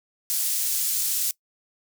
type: high-pass noise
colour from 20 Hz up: pink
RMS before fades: -25 dBFS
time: 0.3-1.31 s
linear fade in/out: 0 ms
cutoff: 7500 Hz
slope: 12 dB/octave
effects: noise-tail reverb RT60 0.1 s tail -22 dB re dry